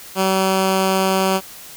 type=tone; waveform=10% pulse; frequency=190.5 Hz; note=G3; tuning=49 cents flat; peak=-7 dBFS; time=0.15-1.41 s; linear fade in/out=50 ms; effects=white hiss -38 dBFS RMS until 1.76 s